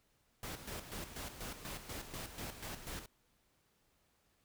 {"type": "noise with tremolo", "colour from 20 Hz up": "pink", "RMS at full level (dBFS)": -44, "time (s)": [0.43, 3.06], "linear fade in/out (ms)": 2, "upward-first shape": "square", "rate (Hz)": 4.1, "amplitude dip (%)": 60, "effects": ["pink hiss -75 dBFS RMS until 4.44 s"]}